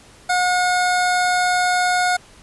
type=tone; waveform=25% pulse; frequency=723 Hz; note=F#5; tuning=40 cents flat; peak=-12 dBFS; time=0.29-2.17 s; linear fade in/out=10 ms; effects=pink hiss -47 dBFS RMS until 2.42 s + resampled to 24000 Hz